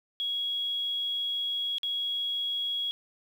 sine tone with dropouts, 3322 Hz, G#7, in tune, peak -28 dBFS, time 0.2-2.91 s, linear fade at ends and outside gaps 0 ms, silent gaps 1.783-1.832 s, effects 9-bit

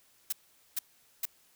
blue noise bursts, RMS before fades -31 dBFS, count 3, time 0.3-1.255 s, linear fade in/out 5 ms, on 25 ms, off 440 ms, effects white hiss -65 dBFS RMS until 1.55 s

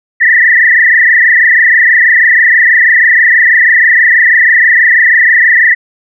sine tone with frequency modulation, 1886 Hz, A#6, 20 cents sharp, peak -3 dBFS, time 0.2-5.75 s, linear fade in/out 20 ms, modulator 26.2 Hz, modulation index 4.6, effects none

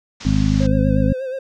white low-pass noise, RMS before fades -36 dBFS, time 0.2-0.67 s, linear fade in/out 10 ms, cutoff 6400 Hz, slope 48 dB/octave
harmonic tone, 51.7 Hz, G#1, 7 cents flat, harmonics 1 / 2 / 3 / 4 / 5, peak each -20 / -20 / -20 / -20 / -20 dBFS, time 0.25-1.13 s, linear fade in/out 5 ms
triangle tone with vibrato, 523.3 Hz, C5, in tune, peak -21 dBFS, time 0.6-1.39 s, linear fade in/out 5 ms, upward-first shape sine, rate 8.3 Hz, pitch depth 53 cents each way
effects none

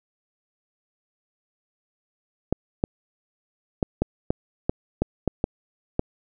clicks, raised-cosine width 2 ms, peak -7 dBFS, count 10, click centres 2.526 / 2.839 / 3.828 / 4.02 / 4.305 / 4.695 / 5.02 / 5.277 / 5.441 / 5.994 s, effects none

